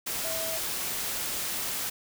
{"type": "tone in noise", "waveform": "sine", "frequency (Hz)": 650, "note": "E5", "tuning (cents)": -24, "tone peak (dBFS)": -35, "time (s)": [0.24, 0.58], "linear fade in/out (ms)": 10, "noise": "white", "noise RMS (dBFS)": -32, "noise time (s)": [0.06, 1.9], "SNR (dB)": -6, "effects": []}